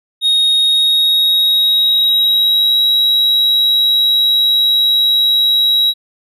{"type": "tone with pitch glide", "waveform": "triangle", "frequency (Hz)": [3737, 3860], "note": ["A#7", "B7"], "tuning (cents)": [4, -40], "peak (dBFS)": -8, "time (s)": [0.21, 5.94], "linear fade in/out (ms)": 50, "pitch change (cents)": 56, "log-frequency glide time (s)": [0.56, 2.79], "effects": []}